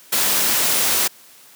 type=noise; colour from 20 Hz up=white; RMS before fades=-18 dBFS; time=0.12-1.08 s; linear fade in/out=10 ms; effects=white hiss -47 dBFS RMS until 1.55 s + high-pass 150 Hz 12 dB/octave